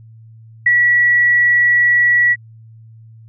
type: tone with ADSR envelope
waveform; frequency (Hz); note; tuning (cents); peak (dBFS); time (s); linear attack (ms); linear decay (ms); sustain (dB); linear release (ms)
sine; 1937; B6; -34; -7; 0.66-2.36; 6; 31; -2; 41
effects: added 112 Hz sine -38 dBFS peak until 3.28 s